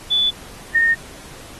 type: tone pair in turn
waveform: sine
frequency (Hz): 3468 / 1837.1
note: A7 / A#6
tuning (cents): -26 / -26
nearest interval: major seventh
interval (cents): 1100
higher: first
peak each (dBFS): -14 / -12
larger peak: second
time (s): 0.1-0.31 / 0.74-0.95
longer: neither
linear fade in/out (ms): 20
effects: pink hiss -40 dBFS RMS until 1.59 s + AAC 32 kbps